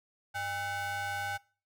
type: ring-modulated tone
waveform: square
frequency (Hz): 354.2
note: F4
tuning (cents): +24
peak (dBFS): -31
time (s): 0.34-1.38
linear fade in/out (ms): 20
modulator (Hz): 1160
effects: noise-tail reverb RT60 0.4 s tail -23 dB re dry

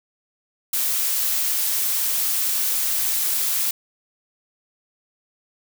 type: noise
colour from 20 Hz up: blue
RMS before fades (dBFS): -22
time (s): 0.73-3.71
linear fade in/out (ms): 5
effects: none

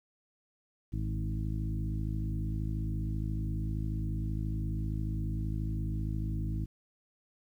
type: harmonic tone with a mistuned harmonic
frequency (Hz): 53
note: G#1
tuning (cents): +36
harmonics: 1 / 2 / 3 / 4 / 5 / 6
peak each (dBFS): -34 / -35 / -39 / -43 / -47 / -44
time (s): 0.92-6.66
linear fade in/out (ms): 20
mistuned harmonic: 2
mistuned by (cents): +28
effects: 11-bit

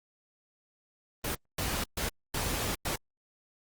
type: noise bursts at uneven times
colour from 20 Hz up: pink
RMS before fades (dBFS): -32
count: 5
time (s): 1.24-1.35 / 1.58-1.84 / 1.97-2.09 / 2.34-2.75 / 2.85-2.96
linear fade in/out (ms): 5
effects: Opus 24 kbps

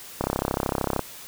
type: click train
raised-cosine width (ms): 1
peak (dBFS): -9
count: 27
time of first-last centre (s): 0.21-0.993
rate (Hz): 33.2
effects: white hiss -42 dBFS RMS until 1.27 s

